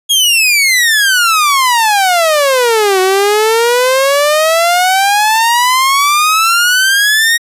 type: exponential two-way sweep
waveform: sawtooth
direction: down then up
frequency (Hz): 3322 to 370 to 1884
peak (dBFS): -4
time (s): 0.09-7.38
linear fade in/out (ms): 20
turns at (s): 3
effects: resampled to 32000 Hz